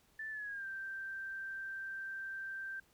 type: tone with pitch glide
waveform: sine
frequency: 1760 to 1568 Hz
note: A6 to G6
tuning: 0 to 0 cents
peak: -40 dBFS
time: 0.19-2.8 s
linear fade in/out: 5 ms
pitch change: -200 cents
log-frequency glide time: 0.3-0.66 s
effects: pink hiss -70 dBFS RMS until 2.93 s